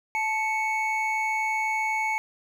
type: tone pair together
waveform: triangle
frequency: 874 / 2218 Hz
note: A5 / C#7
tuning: -12 / 0 cents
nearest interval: octave + major third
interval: 1612 cents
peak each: -25 dBFS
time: 0.15-2.18 s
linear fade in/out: 0 ms
effects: none